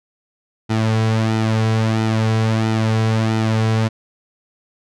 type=tone with flanger; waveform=sawtooth; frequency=110.9 Hz; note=A2; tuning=14 cents sharp; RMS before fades=-17 dBFS; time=0.69-3.89 s; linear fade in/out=20 ms; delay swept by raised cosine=1.8 to 3.4 ms; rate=1.5 Hz; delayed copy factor=-0.6; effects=low-pass 6000 Hz 12 dB/octave